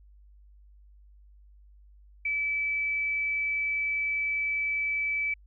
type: tone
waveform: sine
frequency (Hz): 2305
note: D7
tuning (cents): -33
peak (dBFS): -26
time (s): 2.25-5.34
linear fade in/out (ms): 5
effects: added 50 Hz sine -52 dBFS peak until 5.46 s